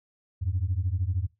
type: beating tone pair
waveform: sine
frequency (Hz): 85.4 / 98.4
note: F2 / G2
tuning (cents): -38 / +7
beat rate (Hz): 13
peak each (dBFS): -27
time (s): 0.41-1.27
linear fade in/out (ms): 20
effects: noise-tail reverb RT60 0.2 s tail -19 dB re dry + tanh soft clip ceiling -18 dBFS